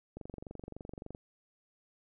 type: click train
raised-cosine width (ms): 2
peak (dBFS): -30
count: 24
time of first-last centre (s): 0.17-1.149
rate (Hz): 23.5
effects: none